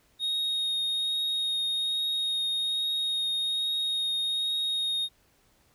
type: tone with vibrato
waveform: triangle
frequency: 3729 Hz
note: A#7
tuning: in tune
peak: -25 dBFS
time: 0.19-5.09 s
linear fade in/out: 50 ms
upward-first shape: triangle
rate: 1.2 Hz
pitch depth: 11 cents each way
effects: pink hiss -65 dBFS RMS until 5.74 s